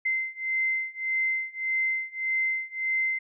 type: beating tone pair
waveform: sine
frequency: 2073 / 2074.7 Hz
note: C7 / C7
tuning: -17 / -15 cents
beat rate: 1.7 Hz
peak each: -29 / -28 dBFS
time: 0.05-3.19 s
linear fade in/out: 10 ms
effects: none